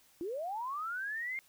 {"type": "linear sweep", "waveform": "sine", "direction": "up", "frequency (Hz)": [316.5, 2142], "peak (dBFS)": -35, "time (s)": [0.21, 1.39], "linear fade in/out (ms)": 0, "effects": ["white hiss -65 dBFS RMS until 1.48 s"]}